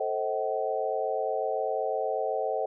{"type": "chord", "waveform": "sine", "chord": "A diminished seventh", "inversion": "none", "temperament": "just", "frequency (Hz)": [440, 528, 633.6, 760.3], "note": ["A4", "C5", "Eb5", "Gb5"], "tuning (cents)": [0, 16, 31, 47], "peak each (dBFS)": -32, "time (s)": [0, 2.66], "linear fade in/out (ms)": 5, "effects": []}